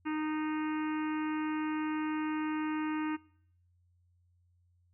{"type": "harmonic tone", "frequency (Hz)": 308.7, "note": "D#4", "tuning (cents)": -14, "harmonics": [1, 3, 4, 5, 6, 7, 8, 9], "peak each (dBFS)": [-32, -42, -44, -46, -48, -49, -50, -51], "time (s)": [0.05, 3.17], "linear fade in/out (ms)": 20, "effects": ["noise-tail reverb RT60 0.7 s tail -24 dB re dry", "added 88 Hz sine -66 dBFS peak until 4.93 s"]}